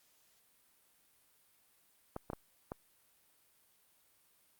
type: clicks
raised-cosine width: 1 ms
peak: -25 dBFS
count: 4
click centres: 2.164 / 2.301 / 2.333 / 2.719 s
effects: white hiss -70 dBFS RMS until 4.59 s + Opus 48 kbps